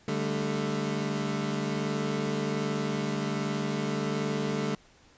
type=chord; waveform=25% pulse; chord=D suspended fourth; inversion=none; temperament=equal with one note detuned; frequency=146.83 / 198.73 / 220 Hz; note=D3 / G3 / A3; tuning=0 / +24 / 0 cents; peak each=-29 dBFS; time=0.08-4.75 s; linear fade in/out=2 ms; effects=pink hiss -59 dBFS RMS until 5.17 s + resampled to 16000 Hz

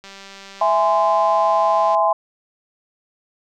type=click train; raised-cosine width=0.2 ms; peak=-22 dBFS; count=375; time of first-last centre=0.04-1.948 s; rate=196 Hz
type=chord; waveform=sine; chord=E augmented; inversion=none; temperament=equal with one note detuned; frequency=659.3 / 830.6 / 1035.1 Hz; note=E5 / G#5 / B#5; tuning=0 / 0 / -19 cents; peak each=-18 dBFS; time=0.61-2.13 s; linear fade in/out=5 ms
effects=none

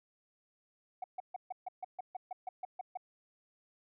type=tone bursts; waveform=sine; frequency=743 Hz; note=F#5; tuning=7 cents sharp; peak=-35 dBFS; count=13; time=1.02-2.973 s; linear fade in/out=5 ms; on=21 ms; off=140 ms; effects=tanh soft clip ceiling -34 dBFS

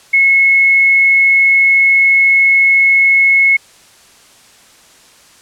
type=tone; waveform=sine; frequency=2183 Hz; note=C#7; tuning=27 cents flat; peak=-6 dBFS; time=0.13-3.57 s; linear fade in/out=10 ms; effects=white hiss -44 dBFS RMS until 5.41 s + low-pass 9000 Hz 12 dB/octave

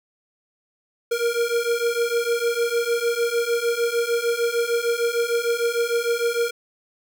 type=beating tone pair; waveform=square; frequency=466.2 / 472.8 Hz; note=A#4 / A#4; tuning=0 / +24 cents; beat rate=6.6 Hz; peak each=-25 / -23 dBFS; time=1.11-6.51 s; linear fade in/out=10 ms; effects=none

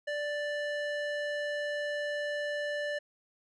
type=tone with band-pass filter; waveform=square; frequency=587.3 Hz; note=D5; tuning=in tune; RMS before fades=-34 dBFS; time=0.07-2.99 s; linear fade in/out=10 ms; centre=1400 Hz; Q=1.1; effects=resampled to 24000 Hz

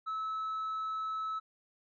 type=tone with tanh clipping; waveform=sine; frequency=1300 Hz; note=E6; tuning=24 cents flat; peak=-34 dBFS; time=0.06-1.4 s; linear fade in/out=20 ms; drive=1 dB; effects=none

